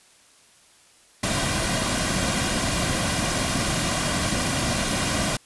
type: noise with comb filter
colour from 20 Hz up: pink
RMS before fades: -24 dBFS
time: 1.23-5.37 s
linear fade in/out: 5 ms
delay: 2.3 ms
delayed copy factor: -0.55
effects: white hiss -55 dBFS RMS until 5.45 s + resampled to 24000 Hz